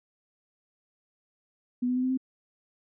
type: tone with pitch steps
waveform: sine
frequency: 246.9 / 250.3 / 253.8 / 257.4 / 261 Hz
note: B3 / B3 / B3 / C4 / C4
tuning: 0 / +23 / +47 / -28 / -4 cents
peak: -24 dBFS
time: 1.82-2.175 s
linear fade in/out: 10 ms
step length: 71 ms
effects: none